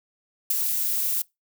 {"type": "noise with ADSR envelope", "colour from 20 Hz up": "violet", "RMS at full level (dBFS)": -20, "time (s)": [0.5, 1.22], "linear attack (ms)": 6, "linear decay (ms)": 15, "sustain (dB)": -5, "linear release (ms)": 5, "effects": ["noise-tail reverb RT60 0.2 s tail -24 dB re dry"]}